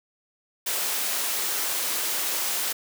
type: high-pass noise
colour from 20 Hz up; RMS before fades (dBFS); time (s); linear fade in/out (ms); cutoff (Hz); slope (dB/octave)
white; -27; 0.66-2.73; 10; 340; 12
effects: none